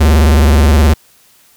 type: tone with vibrato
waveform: square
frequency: 74.1 Hz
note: D2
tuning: 16 cents sharp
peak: -6 dBFS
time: 0-0.94 s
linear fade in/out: 10 ms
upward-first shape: square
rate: 19 Hz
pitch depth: 130 cents each way
effects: white hiss -48 dBFS RMS until 1.56 s